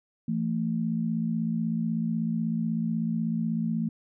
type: tone pair together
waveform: sine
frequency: 167.81 / 224 Hz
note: E3 / A3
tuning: +31 / +31 cents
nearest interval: perfect fourth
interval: 500 cents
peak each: -29 / -27 dBFS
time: 0.28-3.89 s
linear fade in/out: 5 ms
effects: none